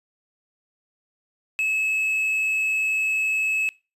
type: tone with quantisation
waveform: triangle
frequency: 2589 Hz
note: E7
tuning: 32 cents flat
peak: -19 dBFS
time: 1.59-3.69 s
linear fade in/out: 0 ms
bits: 8
effects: noise-tail reverb RT60 0.3 s tail -23 dB re dry + resampled to 32000 Hz